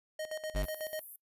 square tone with tremolo, 622.3 Hz, D#5, in tune, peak -36 dBFS, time 0.19-1 s, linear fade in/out 5 ms, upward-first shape square, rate 8.1 Hz, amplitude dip 75%
square tone, 49 Hz, G1, in tune, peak -31 dBFS, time 0.54-0.66 s, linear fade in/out 20 ms
pink high-pass noise, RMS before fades -46 dBFS, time 0.63-1.16 s, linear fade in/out 5 ms, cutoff 11000 Hz, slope 48 dB/octave
effects noise-tail reverb RT60 0.1 s tail -24 dB re dry + resampled to 32000 Hz

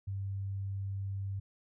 sine tone, 98 Hz, G2, in tune, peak -34 dBFS, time 0.07-1.4 s, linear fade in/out 10 ms, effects none

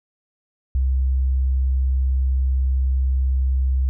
sine tone, 65.41 Hz, C2, in tune, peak -16 dBFS, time 0.75-3.89 s, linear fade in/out 0 ms, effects none

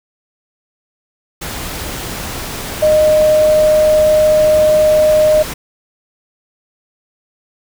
sine tone in noise, 615 Hz, D#5, 20 cents flat, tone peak -7 dBFS, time 2.82-5.43 s, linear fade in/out 10 ms, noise pink, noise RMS -24 dBFS, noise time 1.41-5.54 s, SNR +14 dB, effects none

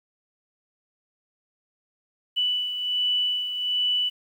sine beating tone pair, 2970 / 2971.3 Hz, F#7 / F#7, +6 / +7 cents, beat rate 1.3 Hz, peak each -23 / -31 dBFS, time 2.36-4.1 s, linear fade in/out 20 ms, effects 9-bit

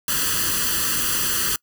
white noise with comb filter, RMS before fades -22 dBFS, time 0.08-1.56 s, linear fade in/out 2 ms, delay 0.66 ms, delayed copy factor +0.85, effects noise-tail reverb RT60 0.1 s tail -25 dB re dry

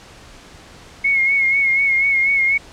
sine tone with vibrato, 2177 Hz, C#7, 32 cents flat, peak -13 dBFS, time 1.04-2.58 s, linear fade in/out 10 ms, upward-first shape sine, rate 4.1 Hz, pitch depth 43 cents each way, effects pink hiss -42 dBFS RMS until 2.72 s + low-pass 7000 Hz 12 dB/octave

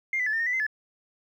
sine tone with pitch steps, 2112 / 1995 / 1726 / 1804 / 1848 / 1980 / 2064 / 1725 Hz, C7 / B6 / A6 / A6 / A#6 / B6 / C7 / A6, +16 / +17 / -34 / +43 / -16 / +4 / -24 / -35 cents, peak -23 dBFS, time 0.13-0.666 s, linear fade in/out 2 ms, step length 67 ms, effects tanh soft clip ceiling -19 dBFS + 10-bit

